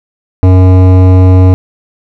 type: tone with hard clipping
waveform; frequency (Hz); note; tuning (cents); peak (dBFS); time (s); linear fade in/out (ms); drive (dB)
sine; 92.5; F#2; 0; -3; 0.43-1.54; 0; 15
effects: none